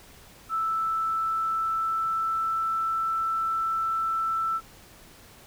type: tone with pitch glide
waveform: sine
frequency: 1318.5 to 1327.7 Hz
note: E6 to E6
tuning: 0 to +12 cents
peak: -24 dBFS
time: 0.49-4.61 s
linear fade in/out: 50 ms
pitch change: +12 cents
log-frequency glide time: 0.61-3.06 s
effects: pink hiss -51 dBFS RMS until 5.46 s